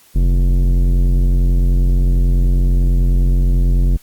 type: tone with tanh clipping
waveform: sine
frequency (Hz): 44.64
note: F1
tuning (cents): +39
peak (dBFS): -12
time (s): 0.15-3.97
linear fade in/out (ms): 10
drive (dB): 14
effects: white hiss -49 dBFS RMS until 4.02 s + Opus 48 kbps